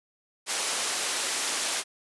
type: band-pass noise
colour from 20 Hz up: white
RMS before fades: -29 dBFS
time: 0.46-1.84 s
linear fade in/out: 50 ms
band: 350 to 10000 Hz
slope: 12 dB/octave
effects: resampled to 24000 Hz